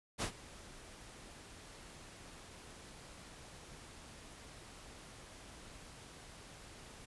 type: noise with ADSR envelope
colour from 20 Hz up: pink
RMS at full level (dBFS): -35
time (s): 0.18-7.06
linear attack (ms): 40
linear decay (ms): 90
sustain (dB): -19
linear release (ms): 13
effects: resampled to 24000 Hz